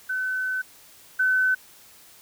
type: tone pair in turn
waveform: sine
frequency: 1516 / 1516 Hz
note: F#6 / F#6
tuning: +42 / +42 cents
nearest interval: unison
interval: 0 cents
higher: neither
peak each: -24 / -18 dBFS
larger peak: second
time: 0.09-0.62 / 1.19-1.55 s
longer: first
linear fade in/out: 10 ms
effects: white hiss -51 dBFS RMS until 2.21 s